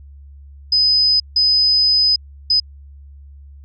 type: tone bursts at uneven times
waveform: sine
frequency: 5020 Hz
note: D#8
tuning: 15 cents sharp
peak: -11 dBFS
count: 3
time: 0.72-1.2 / 1.36-2.16 / 2.5-2.6 s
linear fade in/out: 5 ms
effects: added 70 Hz sine -37 dBFS peak until 3.64 s